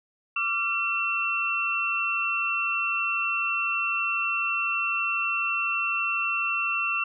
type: tone cluster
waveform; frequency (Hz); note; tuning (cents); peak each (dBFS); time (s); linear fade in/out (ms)
sine; 1168 / 1367 / 2704; D6 / F6 / E7; -10 / -37 / +43; -31 / -33 / -25; 0.36-7.04; 5
effects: none